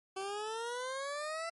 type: exponential sweep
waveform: 20% pulse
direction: up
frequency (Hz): 380 to 676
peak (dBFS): -32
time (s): 0.16-1.5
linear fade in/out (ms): 10
effects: MP3 48 kbps